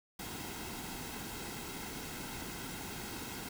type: noise with comb filter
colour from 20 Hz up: pink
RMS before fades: -43 dBFS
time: 0.19-3.49 s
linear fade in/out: 5 ms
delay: 1.7 ms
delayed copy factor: -0.55
effects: none